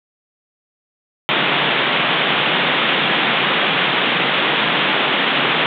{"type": "band-pass noise", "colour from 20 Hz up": "white", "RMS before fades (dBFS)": -17, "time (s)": [1.29, 5.66], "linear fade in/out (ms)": 0, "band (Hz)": [130, 3600], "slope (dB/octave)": 96, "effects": []}